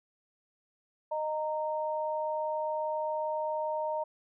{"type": "tone pair together", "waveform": "sine", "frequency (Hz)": [617.4, 925], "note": ["D#5", "A#5"], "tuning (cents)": [-14, -14], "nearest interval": "perfect fifth", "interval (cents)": 700, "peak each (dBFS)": [-32, -33], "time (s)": [1.11, 4.04], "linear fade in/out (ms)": 10, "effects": []}